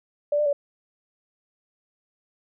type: tone with pitch steps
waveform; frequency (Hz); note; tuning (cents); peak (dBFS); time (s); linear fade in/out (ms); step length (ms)
sine; 585 / 596 / 572; D5 / D5 / D5; -7 / +25 / -46; -19; 0.32-0.53; 5; 70
effects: none